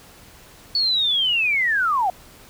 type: linear sweep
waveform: sine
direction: down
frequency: 4472 to 700 Hz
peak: -17 dBFS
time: 0.75-2.1 s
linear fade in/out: 2 ms
effects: pink hiss -47 dBFS RMS until 2.49 s